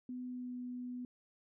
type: tone with pitch glide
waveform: sine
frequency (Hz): 250.5 to 247.8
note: B3 to B3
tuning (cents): +25 to +6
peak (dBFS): -40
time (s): 0.09-1.05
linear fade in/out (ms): 2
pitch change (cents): -19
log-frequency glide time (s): 0.26-0.56
effects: none